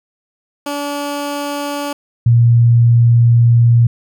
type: tone pair in turn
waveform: 15% pulse / sine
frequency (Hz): 287.7 / 118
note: D4 / A#2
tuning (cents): -36 / +22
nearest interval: octave + minor third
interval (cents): 1542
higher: first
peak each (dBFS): -13 / -6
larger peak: second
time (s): 0.66-1.93 / 2.26-3.87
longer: second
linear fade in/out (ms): 5
effects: none